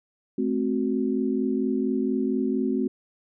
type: chord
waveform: sine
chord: F# diminished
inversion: first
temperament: equal with one note detuned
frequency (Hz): 217.3 / 261.6 / 370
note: A3 / C4 / F#4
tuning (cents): -21 / 0 / 0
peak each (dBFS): -27 / -25 / -28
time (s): 0.38-2.88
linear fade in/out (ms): 5
effects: none

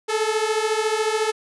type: beating tone pair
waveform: sawtooth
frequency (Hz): 428.1 / 442.1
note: A4 / A4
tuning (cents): -47 / +8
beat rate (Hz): 14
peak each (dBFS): -19 / -19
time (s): 0.08-1.32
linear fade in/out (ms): 20
effects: resampled to 24000 Hz

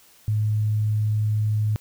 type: tone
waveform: sine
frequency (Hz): 106.9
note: A2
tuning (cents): -49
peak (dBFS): -19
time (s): 0.28-1.76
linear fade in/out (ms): 0
effects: white hiss -54 dBFS RMS until 1.8 s

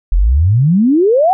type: exponential sweep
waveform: sine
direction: up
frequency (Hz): 39.22 to 784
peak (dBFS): -7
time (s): 0.12-1.33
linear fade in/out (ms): 0
effects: none

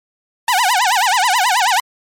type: tone with vibrato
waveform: sawtooth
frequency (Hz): 855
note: A5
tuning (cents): -50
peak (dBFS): -8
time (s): 0.48-1.8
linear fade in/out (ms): 2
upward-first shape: sine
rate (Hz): 9.3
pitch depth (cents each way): 290
effects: MP3 64 kbps

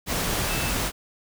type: tone in noise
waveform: sine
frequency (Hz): 2637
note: E7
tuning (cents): 0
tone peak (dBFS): -33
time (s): 0.47-0.74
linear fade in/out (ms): 50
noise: pink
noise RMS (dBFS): -26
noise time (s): 0.06-0.92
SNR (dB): -10
effects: none

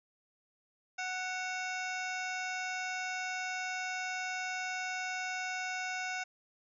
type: harmonic tone with a mistuned harmonic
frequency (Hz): 740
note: F#5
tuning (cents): 0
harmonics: 1 / 2 / 3 / 4 / 5 / 6 / 7 / 8 / 9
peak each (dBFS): -40 / -39 / -41 / -45 / -51 / -59 / -48 / -52 / -50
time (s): 0.98-6.24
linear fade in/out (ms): 10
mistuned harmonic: 4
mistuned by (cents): -140
effects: none

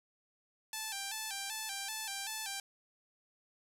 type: tone with vibrato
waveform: 5% pulse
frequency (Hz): 830.6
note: G#5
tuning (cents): 0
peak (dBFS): -26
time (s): 0.73-2.6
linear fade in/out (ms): 2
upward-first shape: square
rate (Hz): 2.6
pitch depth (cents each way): 89
effects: 10-bit

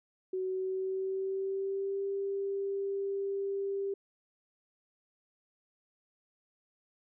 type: tone with pitch glide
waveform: sine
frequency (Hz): 373.8 to 394.9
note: F#4 to G4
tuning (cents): +18 to +13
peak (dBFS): -31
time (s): 0.33-3.94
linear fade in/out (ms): 5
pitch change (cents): +95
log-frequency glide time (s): 0.43-2.04
effects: none

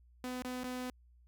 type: tone with dropouts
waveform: sawtooth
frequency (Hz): 251.7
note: B3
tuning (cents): +33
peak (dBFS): -34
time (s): 0.24-0.9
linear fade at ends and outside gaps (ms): 0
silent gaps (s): 0.421-0.448 / 0.635-0.643
effects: added 60 Hz sine -60 dBFS peak until 1.27 s

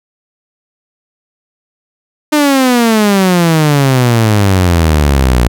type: exponential sweep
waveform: sawtooth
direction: down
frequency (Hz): 305.4 to 57.9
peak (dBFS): -3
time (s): 2.32-5.48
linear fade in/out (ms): 10
effects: none

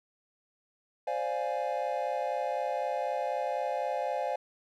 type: chord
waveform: triangle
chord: D half-diminished seventh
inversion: third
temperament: equal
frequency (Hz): 523.3 / 587.3 / 698.5 / 830.6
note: C5 / D5 / F5 / Ab5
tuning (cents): 0 / 0 / 0 / 0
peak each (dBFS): -33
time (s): 1.07-4.36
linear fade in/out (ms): 5
effects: none

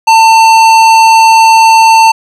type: tone with hard clipping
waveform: sine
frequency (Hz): 896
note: A5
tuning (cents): +31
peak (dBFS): -3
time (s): 0.07-2.12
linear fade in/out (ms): 10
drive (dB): 15
effects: none

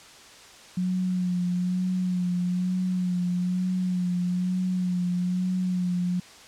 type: tone with vibrato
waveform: sine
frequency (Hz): 181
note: F#3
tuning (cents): -38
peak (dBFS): -23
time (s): 0.77-6.2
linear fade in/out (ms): 5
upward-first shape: sine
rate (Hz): 1.1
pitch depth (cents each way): 30
effects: white hiss -48 dBFS RMS until 6.47 s + low-pass 7000 Hz 12 dB/octave

